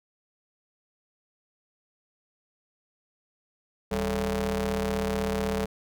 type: ring-modulated tone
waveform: sawtooth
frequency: 120 Hz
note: B2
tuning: 49 cents flat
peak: -19 dBFS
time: 3.91-5.66 s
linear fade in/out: 10 ms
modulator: 318 Hz
effects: none